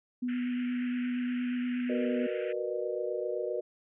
sine tone with vibrato, 246.9 Hz, B3, in tune, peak -29 dBFS, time 0.22-2.27 s, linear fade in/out 10 ms, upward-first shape square, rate 8.5 Hz, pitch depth 9 cents each way
pink band-pass noise, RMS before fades -47 dBFS, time 0.28-2.53 s, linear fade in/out 10 ms, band 1400 to 3000 Hz, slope 96 dB/octave
sine chord, B major seventh, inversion second, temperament equal with one note detuned, 370 / 466.2 / 493.9 / 606.3 Hz, F#4 / A#4 / B4 / D#5, 0 / 0 / 0 / -45 cents, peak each -36 dBFS, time 1.89-3.61 s, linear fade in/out 10 ms
effects none

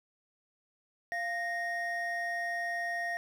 triangle tone pair together, 693 / 1859.7 Hz, F5 / A#6, -14 / -5 cents, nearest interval octave + perfect fourth, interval 1709 cents, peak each -34 / -32 dBFS, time 1.12-3.17 s, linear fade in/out 0 ms, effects none

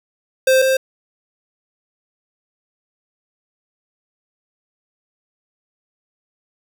square tone pair in turn, 523.3 / 527.2 Hz, C5 / C5, 0 / +13 cents, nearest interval unison, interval 13 cents, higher second, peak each -11 / -14 dBFS, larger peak first, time 0.47-0.62 / 0.62-0.77 s, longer neither, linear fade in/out 5 ms, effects 7-bit

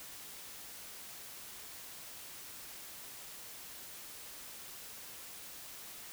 silence, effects white hiss -49 dBFS RMS until 6.12 s

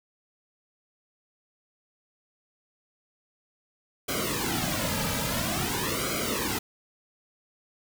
pink noise with flanger, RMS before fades -29 dBFS, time 4.08-6.59 s, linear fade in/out 10 ms, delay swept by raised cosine 1.1 to 2.8 ms, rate 0.49 Hz, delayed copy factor -1, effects none

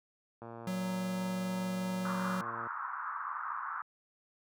click train, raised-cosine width 1 ms, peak -32 dBFS, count 262, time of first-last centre 0.42-2.67 s, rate 116 Hz
square tone, 185 Hz, F#3, in tune, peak -34 dBFS, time 0.67-2.41 s, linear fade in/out 2 ms
white band-pass noise, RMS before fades -39 dBFS, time 2.05-3.82 s, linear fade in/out 2 ms, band 1000 to 1400 Hz, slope 48 dB/octave
effects high-pass 60 Hz 12 dB/octave

